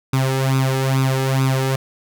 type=tone with flanger; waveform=sawtooth; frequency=132.9 Hz; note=C3; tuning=27 cents sharp; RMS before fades=-18 dBFS; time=0.13-1.76 s; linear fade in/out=5 ms; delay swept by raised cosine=0.8 to 2.4 ms; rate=2.3 Hz; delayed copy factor=+0.75; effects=none